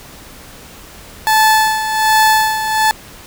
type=tone with tremolo; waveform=30% pulse; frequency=871 Hz; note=A5; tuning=18 cents flat; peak=-5 dBFS; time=1.27-2.91 s; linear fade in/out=0 ms; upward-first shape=sine; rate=1.3 Hz; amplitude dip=65%; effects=pink hiss -37 dBFS RMS until 3.26 s